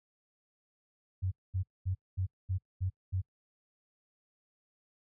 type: tone bursts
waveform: sine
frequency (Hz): 93.5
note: F#2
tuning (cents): +19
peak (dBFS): -29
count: 7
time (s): 1.22-3.219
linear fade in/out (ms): 20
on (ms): 97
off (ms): 220
effects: noise-tail reverb RT60 0.1 s tail -23 dB re dry